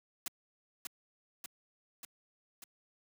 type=noise with echo; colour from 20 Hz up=white; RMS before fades=-38 dBFS; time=0.26-0.28 s; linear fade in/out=2 ms; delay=590 ms; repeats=4; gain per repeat=-3 dB; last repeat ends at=2.64 s; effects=high-pass 150 Hz 12 dB/octave